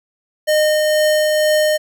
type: tone with tremolo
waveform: square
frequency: 612 Hz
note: D#5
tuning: 29 cents flat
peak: -12 dBFS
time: 0.47-1.78 s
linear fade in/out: 20 ms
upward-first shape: triangle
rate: 2.1 Hz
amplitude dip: 25%
effects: none